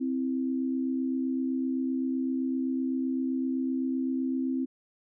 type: tone pair together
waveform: sine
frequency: 261.2 / 329 Hz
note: C4 / E4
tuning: -3 / -3 cents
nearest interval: major third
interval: 400 cents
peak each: -27 / -34 dBFS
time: 0-4.66 s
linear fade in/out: 20 ms
effects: none